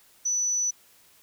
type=tone; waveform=sine; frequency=5960 Hz; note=F#8; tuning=12 cents sharp; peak=-23 dBFS; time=0.25-0.71 s; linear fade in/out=10 ms; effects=white hiss -58 dBFS RMS until 1.22 s